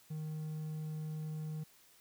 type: tone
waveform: triangle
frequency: 155.2 Hz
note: D#3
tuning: 4 cents flat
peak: -36 dBFS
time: 0.1-1.64 s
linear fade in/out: 10 ms
effects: white hiss -64 dBFS RMS until 2 s